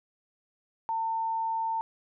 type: tone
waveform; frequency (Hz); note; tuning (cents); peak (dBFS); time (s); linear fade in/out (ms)
sine; 900; A5; +39; -27; 0.89-1.81; 0
effects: none